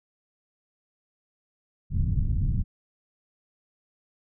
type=low-pass noise; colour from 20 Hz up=pink; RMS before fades=-24 dBFS; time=1.9-2.64 s; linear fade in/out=50 ms; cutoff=160 Hz; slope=24 dB/octave; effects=none